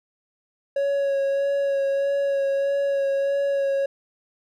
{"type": "tone with vibrato", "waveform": "triangle", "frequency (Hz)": 555, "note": "C#5", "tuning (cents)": 2, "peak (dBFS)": -18, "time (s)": [0.76, 3.86], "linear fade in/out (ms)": 5, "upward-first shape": "sine", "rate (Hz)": 1.6, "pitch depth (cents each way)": 17, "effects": []}